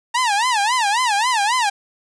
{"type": "tone with vibrato", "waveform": "sawtooth", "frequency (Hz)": 906, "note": "A#5", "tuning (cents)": -50, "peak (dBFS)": -12, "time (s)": [0.14, 1.7], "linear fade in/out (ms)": 10, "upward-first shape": "sine", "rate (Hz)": 3.7, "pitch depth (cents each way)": 220, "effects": ["resampled to 22050 Hz", "8-bit"]}